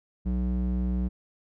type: tone with band-pass filter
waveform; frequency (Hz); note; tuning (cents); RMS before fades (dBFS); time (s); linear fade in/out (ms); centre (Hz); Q
square; 61.74; B1; 0; -27; 0.25-1.09; 20; 130; 5
effects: none

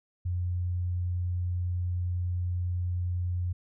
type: tone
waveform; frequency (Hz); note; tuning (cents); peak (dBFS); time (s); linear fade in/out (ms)
sine; 89; F2; +33; -27; 0.25-3.53; 10
effects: none

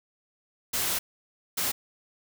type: noise bursts at uneven times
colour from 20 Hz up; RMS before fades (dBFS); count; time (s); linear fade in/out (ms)
white; -28; 2; 0.73-0.99 / 1.57-1.72; 10
effects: none

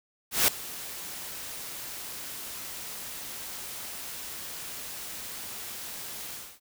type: noise with ADSR envelope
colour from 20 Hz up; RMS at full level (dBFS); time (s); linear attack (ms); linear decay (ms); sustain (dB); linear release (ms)
white; -20; 0.31-6.6; 170; 4; -19; 270
effects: none

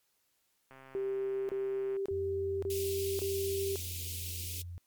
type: click train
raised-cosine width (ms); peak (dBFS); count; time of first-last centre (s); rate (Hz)
0.5; -38; 168; 0.71-1.966; 133
type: tone bursts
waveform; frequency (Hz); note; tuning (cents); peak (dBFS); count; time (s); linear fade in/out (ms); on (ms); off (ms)
sine; 392; G4; 0; -31; 5; 0.95-3.758; 0; 540; 27
type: tone with vibrato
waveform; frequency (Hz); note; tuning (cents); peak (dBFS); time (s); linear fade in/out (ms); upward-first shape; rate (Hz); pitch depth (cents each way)
sine; 87.31; F2; 0; -40; 2.11-4.78; 0; sine; 19; 12
type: band-stop noise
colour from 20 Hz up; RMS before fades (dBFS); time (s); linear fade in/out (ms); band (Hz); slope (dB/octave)
white; -41; 2.7-4.62; 2; 460 to 2400; 48
effects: white hiss -75 dBFS RMS until 4.86 s + MP3 96 kbps

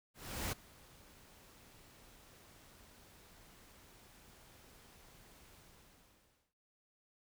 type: noise with ADSR envelope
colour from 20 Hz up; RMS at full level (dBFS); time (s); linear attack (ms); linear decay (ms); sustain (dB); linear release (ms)
pink; -38; 0.14-6.54; 380; 15; -23; 970
effects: noise-tail reverb RT60 0.8 s tail -26 dB re dry

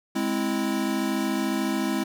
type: chord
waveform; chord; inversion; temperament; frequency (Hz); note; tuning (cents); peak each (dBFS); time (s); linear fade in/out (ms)
square; Ab augmented; none; equal; 207.7 / 261.6 / 329.6; Ab3 / C4 / E4; 0 / 0 / 0; -29; 0.15-2.04; 10
effects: none

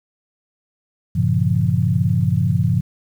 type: chord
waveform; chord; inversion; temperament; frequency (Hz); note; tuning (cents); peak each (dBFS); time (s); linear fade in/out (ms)
sine; G half-diminished seventh; none; equal with one note detuned; 98 / 116.54 / 138.59 / 171.91; G2 / Bb2 / Db3 / F3; 0 / 0 / 0 / -27; -20; 1.15-2.81; 10
effects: 8-bit

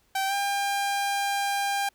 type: tone with pitch glide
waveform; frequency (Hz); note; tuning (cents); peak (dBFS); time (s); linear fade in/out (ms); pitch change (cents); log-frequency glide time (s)
sawtooth; 776 to 800.1; G5 to G5; -18 to +35; -21; 0.15-1.89; 5; +53; 0.27-0.34
effects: pink hiss -66 dBFS RMS until 1.94 s

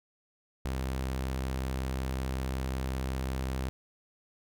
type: tone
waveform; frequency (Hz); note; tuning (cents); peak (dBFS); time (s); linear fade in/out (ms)
sawtooth; 65.41; C2; 0; -27; 0.65-3.69; 0
effects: none

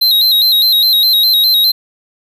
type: tone with vibrato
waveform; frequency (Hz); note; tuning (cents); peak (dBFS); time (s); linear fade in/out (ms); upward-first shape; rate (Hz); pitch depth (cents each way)
square; 3951; B7; 0; -8; 0.01-1.72; 10; square; 4.9; 66
effects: none

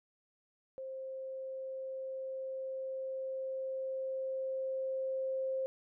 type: tone with level ramp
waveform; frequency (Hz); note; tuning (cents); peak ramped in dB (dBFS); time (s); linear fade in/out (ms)
sine; 528; C5; +16; -40 to -32; 0.78-5.66; 0
effects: none

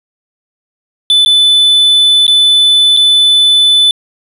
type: tone with dropouts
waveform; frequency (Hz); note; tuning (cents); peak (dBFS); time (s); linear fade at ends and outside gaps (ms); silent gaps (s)
triangle; 3500; A7; -10; -3; 1.1-3.91; 1; 1.249-1.26 / 2.267-2.279 / 2.966-2.971
effects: resampled to 32000 Hz

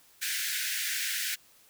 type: high-pass noise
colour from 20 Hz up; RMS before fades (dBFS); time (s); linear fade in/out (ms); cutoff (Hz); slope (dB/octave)
pink; -32; 0.21-1.36; 20; 1500; 96
effects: white hiss -60 dBFS RMS until 1.69 s

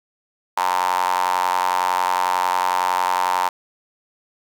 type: tone with high-pass filter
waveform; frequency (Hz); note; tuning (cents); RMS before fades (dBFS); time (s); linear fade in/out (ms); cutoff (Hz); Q
sawtooth; 91; F#2; -28; -20; 0.57-3.49; 5; 920; 7.5
effects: none

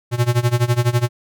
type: tone with tremolo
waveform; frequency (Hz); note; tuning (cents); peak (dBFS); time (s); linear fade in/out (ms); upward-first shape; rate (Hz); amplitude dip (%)
square; 120.7; B2; -39; -12; 0.11-1.09; 50; sine; 12; 90
effects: none

